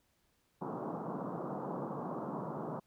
pink band-pass noise, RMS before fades -40 dBFS, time 0.61-2.8 s, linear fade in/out 10 ms, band 140 to 1200 Hz, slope 48 dB/octave, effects pink hiss -75 dBFS RMS until 2.86 s

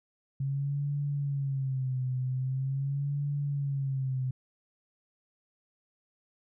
sine tone with vibrato, 135.6 Hz, C#3, 38 cents flat, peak -28 dBFS, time 0.4-4.31 s, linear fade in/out 5 ms, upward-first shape sine, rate 0.43 Hz, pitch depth 100 cents each way, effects none

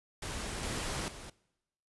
pink noise with level steps, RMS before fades -39 / -36 / -47 dBFS, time 0.22-1.3 s, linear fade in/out 5 ms, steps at 0.63 / 1.08 s, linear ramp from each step 2 ms, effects noise-tail reverb RT60 0.9 s tail -22 dB re dry + resampled to 24000 Hz

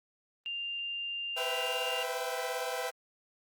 sine tone, 2794 Hz, F7, in tune, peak -34 dBFS, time 0.46-2.03 s, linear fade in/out 0 ms
sawtooth chord, C major seventh, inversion third, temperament equal with one note detuned, 493.9 / 511.3 / 659.3 / 784 Hz, B4 / C5 / E5 / G5, 0 / -40 / 0 / 0 cents, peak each -35 dBFS, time 1.36-2.91 s, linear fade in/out 20 ms
effects Opus 32 kbps

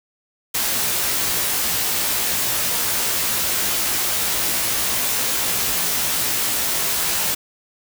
white noise with comb filter, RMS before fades -21 dBFS, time 0.54-7.35 s, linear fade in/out 10 ms, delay 17 ms, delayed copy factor +0.7, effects none

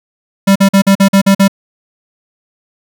square tone bursts, 196 Hz, G3, in tune, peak -5 dBFS, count 8, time 0.47-1.481 s, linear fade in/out 10 ms, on 87 ms, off 45 ms, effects none

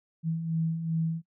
sine beating tone pair, 160.7 / 163.3 Hz, E3 / E3, -44 / -16 cents, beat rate 2.6 Hz, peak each -35 / -27 dBFS, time 0.23-1.22 s, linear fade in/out 50 ms, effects noise-tail reverb RT60 0.1 s tail -20 dB re dry

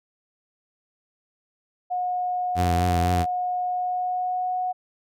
sine tone with pitch glide, 724 to 733.3 Hz, F#5 to F#5, -38 to -16 cents, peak -23 dBFS, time 1.9-4.73 s, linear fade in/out 20 ms, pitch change +22 cents, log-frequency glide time 3.64-4.56 s
sawtooth tone with vibrato, 87.31 Hz, F2, in tune, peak -17 dBFS, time 2.55-3.26 s, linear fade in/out 50 ms, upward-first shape triangle, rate 4 Hz, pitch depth 50 cents each way
effects none

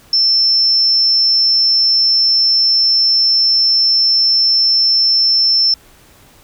sine tone, 5340 Hz, E8, 22 cents sharp, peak -9 dBFS, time 0.13-5.74 s, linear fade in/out 2 ms, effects pink hiss -46 dBFS RMS until 6.43 s

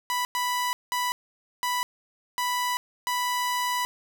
sawtooth tone bursts at uneven times, 987.8 Hz, B5, in tune, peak -21 dBFS, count 6, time 0.1-0.25 / 0.35-0.73 / 0.92-1.12 / 1.63-1.83 / 2.38-2.77 / 3.07-3.85 s, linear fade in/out 0 ms, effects none

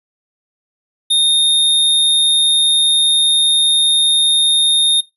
square tone, 3675 Hz, A#7, 25 cents flat, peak -11 dBFS, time 1.1-5.01 s, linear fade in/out 10 ms, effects noise-tail reverb RT60 0.2 s tail -18 dB re dry + resampled to 32000 Hz

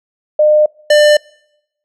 sine / square tone pair in turn, 606 / 596.6 Hz, D#5 / D5, -46 / +27 cents, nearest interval unison, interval 27 cents, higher first, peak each -6 dBFS, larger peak neither, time 0.39-0.66 / 0.9-1.17 s, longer neither, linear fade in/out 5 ms, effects noise-tail reverb RT60 0.8 s tail -26 dB re dry + low-pass 7000 Hz 12 dB/octave

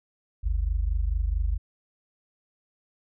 sine tone pair together, 49.08 / 73.6 Hz, G1 / D2, +3 / +4 cents, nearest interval perfect fifth, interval 701 cents, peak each -24 / -28 dBFS, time 0.43-1.58 s, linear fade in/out 20 ms, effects none

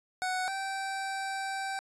25% pulse tone pair in turn, 741 / 776.9 Hz, F#5 / G5, +2 / -16 cents, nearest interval minor second, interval 82 cents, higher second, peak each -26 / -29 dBFS, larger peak first, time 0.22-0.48 / 0.48-1.79 s, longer second, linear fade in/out 0 ms, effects resampled to 24000 Hz

